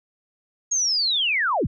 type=linear sweep; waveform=sine; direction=down; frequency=6645 to 41.43 Hz; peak=-19 dBFS; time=0.71-1.67 s; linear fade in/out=10 ms; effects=none